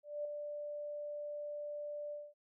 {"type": "tone with ADSR envelope", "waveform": "sine", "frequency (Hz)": 589, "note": "D5", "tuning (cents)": 5, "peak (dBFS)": -35, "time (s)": [0.03, 2.34], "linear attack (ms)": 220, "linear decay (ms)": 3, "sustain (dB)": -5, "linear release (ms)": 220, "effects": []}